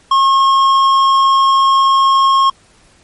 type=tone with tanh clipping; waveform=sine; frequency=1081 Hz; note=C#6; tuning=44 cents flat; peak=-9 dBFS; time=0.11-2.5 s; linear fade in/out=5 ms; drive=10 dB; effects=pink hiss -49 dBFS RMS until 3.03 s + MP3 48 kbps